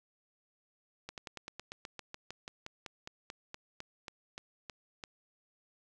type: slowing click train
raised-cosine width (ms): 0.2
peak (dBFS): -25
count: 22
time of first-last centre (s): 1.09-5.038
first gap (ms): 88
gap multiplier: 1.07
effects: none